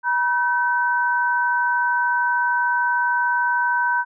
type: tone pair together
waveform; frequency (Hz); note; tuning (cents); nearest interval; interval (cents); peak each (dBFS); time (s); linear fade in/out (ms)
sine; 965 / 1531.8; B5 / G6; -40 / -40; minor sixth; 800; -20; 0.03-4.05; 50
effects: none